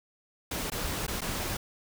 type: noise with dropouts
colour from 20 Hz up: pink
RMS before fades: -33 dBFS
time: 0.51-1.57 s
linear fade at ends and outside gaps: 5 ms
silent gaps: 0.701-0.718 / 1.067-1.079 / 1.208-1.216 s
effects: none